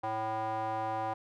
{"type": "tone with band-pass filter", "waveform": "square", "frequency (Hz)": 110, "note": "A2", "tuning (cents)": 0, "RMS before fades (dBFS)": -34, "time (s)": [0.03, 1.14], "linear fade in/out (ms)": 10, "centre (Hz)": 840, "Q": 4.1, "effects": []}